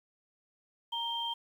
sine tone pair together, 932.3 / 3166 Hz, A#5 / G7, 0 / +17 cents, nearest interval octave + major sixth, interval 2117 cents, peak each -36 / -34 dBFS, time 0.92-1.34 s, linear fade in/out 10 ms, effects 10-bit

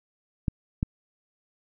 clicks, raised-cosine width 5 ms, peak -12 dBFS, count 2, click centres 0.482 / 0.829 s, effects none

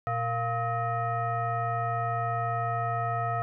sine tone with frequency modulation, 698.5 Hz, F5, in tune, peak -26 dBFS, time 0.07-3.42 s, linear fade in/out 0 ms, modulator 581 Hz, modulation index 1.3, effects none

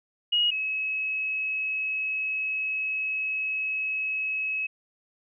sine tone pair in turn, 2887 / 2570 Hz, F#7 / E7, -43 / -45 cents, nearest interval major second, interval 202 cents, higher first, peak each -20 / -26 dBFS, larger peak first, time 0.32-0.51 / 0.51-4.67 s, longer second, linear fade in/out 10 ms, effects none

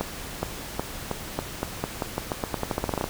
accelerating click train, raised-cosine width 1 ms, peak -11 dBFS, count 21, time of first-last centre 0.01-3.041 s, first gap 420 ms, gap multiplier 0.87, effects pink hiss -37 dBFS RMS until 3.09 s

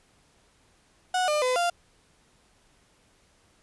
35% pulse tone with pitch steps, 735 / 601 / 506 / 696 Hz, F#5 / D5 / B4 / F5, -12 / +40 / +42 / -6 cents, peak -21 dBFS, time 1.14-1.7 s, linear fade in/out 5 ms, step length 140 ms, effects pink hiss -63 dBFS RMS until 3.62 s + resampled to 24000 Hz

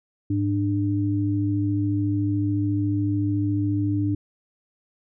sine tone pair together, 103.8 / 297.5 Hz, G#2 / D4, 0 / +22 cents, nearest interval octave + tritone, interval 1822 cents, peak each -23 dBFS, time 0.3-4.15 s, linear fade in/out 5 ms, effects none

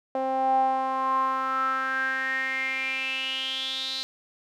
sawtooth tone with band-pass filter sweep, 263.8 Hz, C4, 14 cents sharp, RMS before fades -27 dBFS, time 0.15-4.03 s, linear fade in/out 0 ms, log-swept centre 650 to 4100 Hz, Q 8.6, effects none

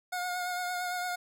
25% pulse tone with vibrato, 720 Hz, F#5, 47 cents flat, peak -28 dBFS, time 0.12-1.16 s, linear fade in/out 10 ms, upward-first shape triangle, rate 8.8 Hz, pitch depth 29 cents each way, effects none

